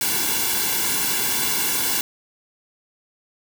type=noise with comb filter; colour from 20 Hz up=white; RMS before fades=-22 dBFS; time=0.01-2.01 s; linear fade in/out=2 ms; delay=1.6 ms; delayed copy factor=-0.9; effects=none

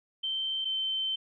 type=tone pair in turn; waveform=sine; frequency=3113 / 3093 Hz; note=G7 / G7; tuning=-13 / -24 cents; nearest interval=unison; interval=11 cents; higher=first; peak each=-29 / -28 dBFS; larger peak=second; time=0.23-0.65 / 0.65-1.16 s; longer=second; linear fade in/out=10 ms; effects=none

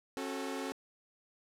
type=chord; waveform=sawtooth; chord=F# minor; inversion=second; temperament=equal with one note detuned; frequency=271.6 / 370 / 440 Hz; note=C#4 / F#4 / A4; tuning=-35 / 0 / 0 cents; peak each=-35 / -39 / -38 dBFS; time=0.17-0.72 s; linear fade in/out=0 ms; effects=low-pass 12000 Hz 12 dB/octave

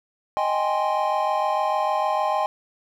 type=chord; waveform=triangle; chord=Ab major seventh; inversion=second; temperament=equal; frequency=622.3 / 784 / 830.6 / 1046.5 Hz; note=Eb5 / G5 / Ab5 / C6; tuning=0 / 0 / 0 / 0 cents; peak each=-24 dBFS; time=0.37-2.46 s; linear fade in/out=0 ms; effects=none

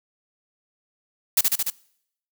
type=noise with echo; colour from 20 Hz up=blue; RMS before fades=-17 dBFS; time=1.37-1.41 s; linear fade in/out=5 ms; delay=73 ms; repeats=4; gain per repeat=-2 dB; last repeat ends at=1.702 s; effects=noise-tail reverb RT60 0.7 s tail -23 dB re dry

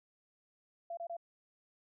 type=tone bursts; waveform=sine; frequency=681 Hz; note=F5; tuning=44 cents flat; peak=-38 dBFS; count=3; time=0.9-1.168 s; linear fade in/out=5 ms; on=72 ms; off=26 ms; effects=none

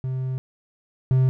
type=tone pair in turn; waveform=triangle; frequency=130 / 130 Hz; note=C3 / C3; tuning=-11 / -11 cents; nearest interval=unison; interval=0 cents; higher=neither; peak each=-22 / -13 dBFS; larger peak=second; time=0.04-0.38 / 1.11-1.29 s; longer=first; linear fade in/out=0 ms; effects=none

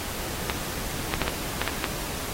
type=clicks; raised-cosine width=0.3 ms; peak=-7 dBFS; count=7; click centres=0.498 / 1.139 / 1.217 / 1.28 / 1.616 / 1.677 / 1.842 s; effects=pink hiss -33 dBFS RMS until 2.33 s + AAC 48 kbps

